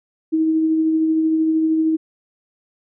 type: tone with tremolo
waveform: sine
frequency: 318.3 Hz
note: D#4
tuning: 39 cents sharp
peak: -13 dBFS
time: 0.32-1.97 s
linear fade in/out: 20 ms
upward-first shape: triangle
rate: 13 Hz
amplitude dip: 30%
effects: none